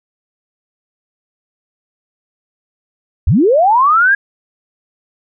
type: linear sweep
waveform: sine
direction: up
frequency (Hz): 51.91 to 1661.2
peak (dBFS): -7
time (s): 3.27-4.15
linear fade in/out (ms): 5
effects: none